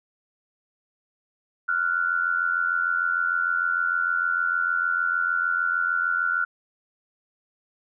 sine tone pair together, 1388.4 / 1475 Hz, F6 / F#6, -11 / -6 cents, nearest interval minor second, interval 105 cents, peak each -24 dBFS, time 1.68-6.45 s, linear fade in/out 10 ms, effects none

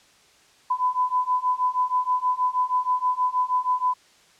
sine beating tone pair, 1000 / 1006.3 Hz, B5 / B5, +21 / +32 cents, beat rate 6.3 Hz, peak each -24 / -23 dBFS, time 0.7-3.94 s, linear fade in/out 10 ms, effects white hiss -56 dBFS RMS until 4.39 s + low-pass 7000 Hz 12 dB/octave

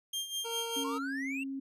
sawtooth tone with tremolo, 3194 Hz, G7, 32 cents sharp, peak -29 dBFS, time 0.13-0.84 s, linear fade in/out 5 ms, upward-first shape sine, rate 5 Hz, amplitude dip 70%
25% pulse tone, 461.3 Hz, A#4, 18 cents flat, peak -33 dBFS, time 0.44-0.99 s, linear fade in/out 20 ms
sine tone with pitch glide, 276.4 to 270.9 Hz, C#4 to C#4, -5 to -40 cents, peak -35 dBFS, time 0.76-1.6 s, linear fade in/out 10 ms, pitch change -35 cents, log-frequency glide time 0.87-1.22 s
triangle exponential sweep, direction up, 1026 to 2794 Hz, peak -35 dBFS, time 0.84-1.44 s, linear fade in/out 10 ms
effects resampled to 32000 Hz

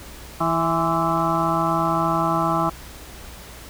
harmonic tone with a mistuned harmonic, 164.81 Hz, E3, in tune, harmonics 1 / 2 / 4 / 5 / 6 / 7 / 8, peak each -26 / -26 / -26 / -26 / -26 / -26 / -26 dBFS, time 0.4-2.7 s, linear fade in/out 10 ms, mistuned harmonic 6, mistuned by +76 cents, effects added 60 Hz sine -42 dBFS peak until 3.69 s + pink hiss -41 dBFS RMS until 3.69 s

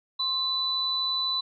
sine tone pair together, 1052 / 3984 Hz, C6 / B7, +9 / +14 cents, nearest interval octave + major seventh, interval 2305 cents, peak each -34 / -25 dBFS, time 0.19-1.41 s, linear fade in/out 10 ms, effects none

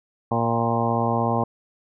harmonic tone with a mistuned harmonic, 116.54 Hz, A#2, in tune, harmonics 1 / 2 / 3 / 4 / 5 / 6 / 7 / 8 / 9, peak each -26 / -26 / -32 / -29 / -29 / -29 / -27 / -30 / -29 dBFS, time 0.31-1.44 s, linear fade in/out 5 ms, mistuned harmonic 7, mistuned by -22 cents, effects none

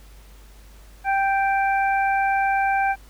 harmonic tone, 784 Hz, G5, in tune, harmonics 1 / 2 / 3, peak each -19 / -25 / -29 dBFS, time 1.04-2.96 s, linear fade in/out 50 ms, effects added 50 Hz sine -44 dBFS peak until 3.09 s + pink hiss -53 dBFS RMS until 3.09 s

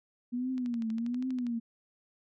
sine tone with vibrato, 240 Hz, B3, 49 cents flat, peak -30 dBFS, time 0.32-1.6 s, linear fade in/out 20 ms, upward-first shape triangle, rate 1.3 Hz, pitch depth 150 cents each way
click train, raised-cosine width 0.2 ms, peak -33 dBFS, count 12, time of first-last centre 0.58-1.467 s, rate 12.4 Hz
effects none

